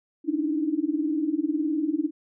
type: tone cluster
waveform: sine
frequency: 285.6 / 303.8 / 323.7 Hz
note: D4 / D#4 / E4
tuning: -48 / -41 / -31 cents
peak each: -29 / -26 / -28 dBFS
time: 0.24-2.11 s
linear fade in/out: 50 ms
effects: none